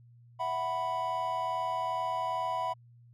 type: chord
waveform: triangle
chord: E suspended second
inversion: none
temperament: just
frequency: 659.3 / 741.7 / 988.9 Hz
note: E5 / F#5 / B5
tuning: 0 / +4 / +2 cents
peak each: -35 / -34 / -30 dBFS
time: 0.39-2.74 s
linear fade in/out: 20 ms
effects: added 119 Hz sine -54 dBFS peak until 3.13 s